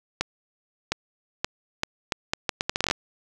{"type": "accelerating click train", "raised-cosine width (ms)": 0.2, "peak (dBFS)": -6, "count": 16, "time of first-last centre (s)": [0.21, 2.911], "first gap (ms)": 710, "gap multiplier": 0.74, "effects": []}